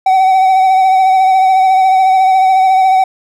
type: tone with vibrato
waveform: triangle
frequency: 758 Hz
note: F#5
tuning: 42 cents sharp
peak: -4 dBFS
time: 0.06-3.04 s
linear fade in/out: 5 ms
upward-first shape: triangle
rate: 14 Hz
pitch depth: 35 cents each way
effects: none